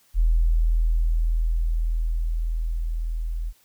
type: tone with level ramp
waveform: sine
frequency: 40.86 Hz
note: E1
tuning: 14 cents flat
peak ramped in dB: -15 to -25 dBFS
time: 0.14-3.53 s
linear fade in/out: 50 ms
effects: white hiss -60 dBFS RMS until 3.64 s